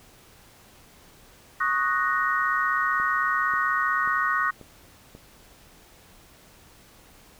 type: chord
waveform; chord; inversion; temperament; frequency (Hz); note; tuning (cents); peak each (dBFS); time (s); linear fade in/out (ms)
sine; D# minor seventh; third; equal; 1108.7 / 1244.5 / 1480 / 1864.7; C#6 / D#6 / F#6 / A#6; 0 / 0 / 0 / 0; -27 / -27 / -27 / -27; 1.6-4.51; 10
type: click train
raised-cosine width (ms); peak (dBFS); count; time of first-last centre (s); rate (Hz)
2; -30; 5; 3-5.151; 1.86
effects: pink hiss -53 dBFS RMS until 7.39 s